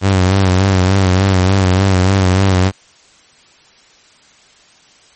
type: tone with vibrato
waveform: sawtooth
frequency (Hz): 94.6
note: F#2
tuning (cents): +39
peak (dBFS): -5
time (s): 0.01-2.72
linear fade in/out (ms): 50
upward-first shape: sine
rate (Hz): 3.4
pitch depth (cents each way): 62
effects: white hiss -47 dBFS RMS until 5.15 s + MP3 32 kbps